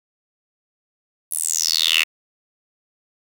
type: tone with high-pass filter sweep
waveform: 10% pulse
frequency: 80.4 Hz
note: E2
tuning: 43 cents flat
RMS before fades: -20 dBFS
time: 1.31-2.04 s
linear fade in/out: 10 ms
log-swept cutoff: 11000 to 2400 Hz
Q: 6.5
effects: none